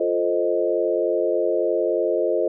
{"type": "chord", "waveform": "sine", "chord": "F dominant seventh", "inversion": "none", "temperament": "equal", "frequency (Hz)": [349.2, 440, 523.3, 622.3], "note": ["F4", "A4", "C5", "Eb5"], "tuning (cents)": [0, 0, 0, 0], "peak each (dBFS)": -24, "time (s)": [0, 2.48], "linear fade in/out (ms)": 5, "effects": []}